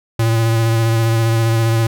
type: tone with vibrato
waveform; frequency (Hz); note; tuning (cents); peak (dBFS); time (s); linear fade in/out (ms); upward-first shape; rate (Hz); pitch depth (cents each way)
square; 113.8; A#2; -41; -13; 0.19-1.87; 5; sine; 15; 21
effects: none